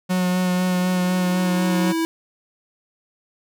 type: tone with vibrato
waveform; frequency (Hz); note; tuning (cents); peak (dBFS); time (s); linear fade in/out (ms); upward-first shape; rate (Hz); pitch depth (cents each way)
45% pulse; 182; F#3; -28; -18; 0.09-1.93; 20; sine; 4; 15
type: tone with exponential growth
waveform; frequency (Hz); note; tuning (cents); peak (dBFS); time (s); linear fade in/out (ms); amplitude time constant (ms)
square; 327.2; E4; -13; -19; 0.11-2.05; 0; 420
effects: none